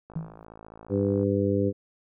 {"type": "click train", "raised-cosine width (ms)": 1, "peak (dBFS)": -31, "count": 63, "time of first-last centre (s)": [0.1, 1.231], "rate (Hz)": 54.8}
{"type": "tone with exponential decay", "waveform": "sine", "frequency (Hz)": 161.6, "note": "E3", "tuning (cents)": -34, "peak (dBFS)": -25, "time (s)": [0.16, 0.44], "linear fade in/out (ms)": 0, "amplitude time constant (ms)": 60}
{"type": "harmonic tone", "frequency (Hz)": 99.7, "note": "G2", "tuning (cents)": 30, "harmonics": [1, 2, 3, 4, 5], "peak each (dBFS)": [-28, -28, -28, -28, -28], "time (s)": [0.89, 1.73], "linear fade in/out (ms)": 50}
{"effects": []}